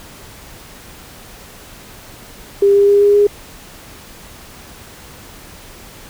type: tone with pitch steps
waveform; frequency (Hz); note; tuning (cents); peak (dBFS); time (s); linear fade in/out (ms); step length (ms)
sine; 400 / 402.5 / 405.1 / 407.7 / 410.3; G4 / G4 / G#4 / G#4 / G#4; +35 / +46 / -43 / -32 / -21; -7; 2.62-3.27; 5; 130
effects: pink hiss -38 dBFS RMS until 6.09 s